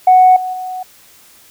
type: tone with level steps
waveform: sine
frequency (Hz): 740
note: F#5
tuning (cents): 0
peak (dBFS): -3 / -18 / -21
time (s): 0.07-0.83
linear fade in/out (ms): 5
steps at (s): 0.36 / 0.53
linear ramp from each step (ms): 5
effects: tanh soft clip ceiling 0 dBFS + white hiss -45 dBFS RMS until 1.5 s